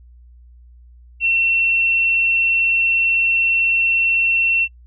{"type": "tone", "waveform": "sine", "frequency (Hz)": 2709, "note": "E7", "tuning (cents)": 47, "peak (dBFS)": -14, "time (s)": [1.2, 4.68], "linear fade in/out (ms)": 50, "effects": ["noise-tail reverb RT60 0.1 s tail -21 dB re dry", "added 60 Hz sine -42 dBFS peak until 4.86 s"]}